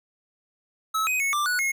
square tone with pitch steps, 1296 / 2512 / 2203 / 1181 / 1472 / 2163 Hz, E6 / D#7 / C#7 / D6 / F#6 / C#7, -30 / +16 / -11 / +9 / -9 / -43 cents, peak -23 dBFS, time 0.94-1.72 s, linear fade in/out 10 ms, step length 130 ms, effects none

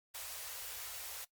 white band-stop noise, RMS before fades -45 dBFS, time 0.14-1.25 s, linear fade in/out 10 ms, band 100 to 460 Hz, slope 48 dB/octave, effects noise-tail reverb RT60 0.1 s tail -19 dB re dry + Opus 48 kbps

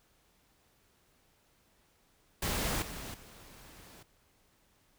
pink noise with level steps, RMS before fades -33 / -43 / -54 dBFS, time 2.42-4.03 s, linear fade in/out 5 ms, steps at 2.82 / 3.14 s, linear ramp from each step 2 ms, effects pink hiss -69 dBFS RMS until 4.98 s

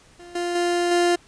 30% pulse tone with level steps, 349.2 Hz, F4, in tune, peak -38 / -21 / -17 / -14 dBFS, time 0.19-1.16 s, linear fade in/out 10 ms, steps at 0.35 / 0.55 / 0.91 s, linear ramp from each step 5 ms, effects pink hiss -53 dBFS RMS until 1.27 s + resampled to 22050 Hz

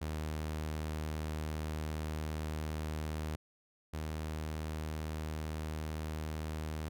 sawtooth tone pair in turn, 77.4 / 77.78 Hz, D#2 / D#2, -9 / 0 cents, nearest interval unison, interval 9 cents, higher second, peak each -32 / -33 dBFS, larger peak first, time 0.01-3.36 / 3.93-6.89 s, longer first, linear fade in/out 10 ms, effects none

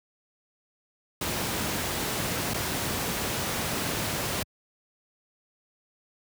pink noise with dropouts, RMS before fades -29 dBFS, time 1.21-4.43 s, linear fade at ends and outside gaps 5 ms, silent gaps 2.537-2.541 s, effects high-pass 80 Hz 12 dB/octave

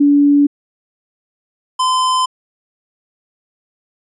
sine / square tone pair in turn, 287 / 1025.4 Hz, D4 / C6, -40 / -35 cents, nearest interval octave + minor seventh, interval 2205 cents, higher second, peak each -7 / -13 dBFS, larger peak first, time 0-0.47 / 1.79-2.26 s, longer neither, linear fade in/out 10 ms, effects resampled to 22050 Hz

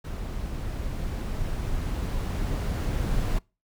brown noise with level ramp, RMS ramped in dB -33 to -25 dBFS, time 0.04-3.39 s, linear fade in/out 10 ms, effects noise-tail reverb RT60 0.3 s tail -26 dB re dry

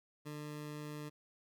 20% pulse tone, 149.5 Hz, D3, 31 cents sharp, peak -38 dBFS, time 0.25-1.1 s, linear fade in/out 20 ms, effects none

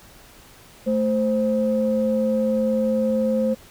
sine tone pair together, 220 / 523.3 Hz, A3 / C5, 0 / 0 cents, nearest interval octave + minor third, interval 1500 cents, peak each -20 dBFS, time 0.86-3.55 s, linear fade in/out 20 ms, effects tanh soft clip ceiling -11 dBFS + pink hiss -48 dBFS RMS until 3.7 s

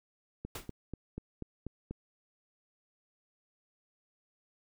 click train, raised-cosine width 3 ms, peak -26 dBFS, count 7, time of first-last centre 0.45-1.91 s, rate 4.11 Hz
pink noise with exponential decay, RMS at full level -36 dBFS, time 0.55-0.71 s, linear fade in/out 5 ms, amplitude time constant 34 ms
effects none

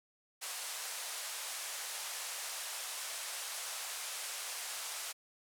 white band-pass noise, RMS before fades -42 dBFS, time 0.41-5.13 s, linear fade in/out 20 ms, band 570 to 11000 Hz, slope 24 dB/octave, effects none

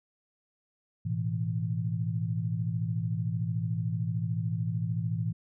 sine chord, A suspended second, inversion none, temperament equal, 110 / 123.47 / 164.81 Hz, A2 / B2 / E3, 0 / 0 / 0 cents, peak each -31 / -34 / -32 dBFS, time 1.05-5.33 s, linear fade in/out 10 ms, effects none

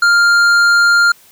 sine tone with hard clipping, 1400 Hz, F6, 4 cents sharp, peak -9 dBFS, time 0.02-1.12 s, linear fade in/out 5 ms, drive 9 dB, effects white hiss -46 dBFS RMS until 1.31 s

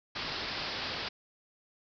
white low-pass noise, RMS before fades -37 dBFS, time 0.15-1.09 s, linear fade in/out 10 ms, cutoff 5200 Hz, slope 96 dB/octave, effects none

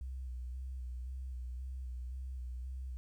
sine tone with vibrato, 63.2 Hz, B1, 41 cents sharp, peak -39 dBFS, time 0.01-2.97 s, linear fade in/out 0 ms, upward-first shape square, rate 1.9 Hz, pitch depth 38 cents each way, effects 12-bit

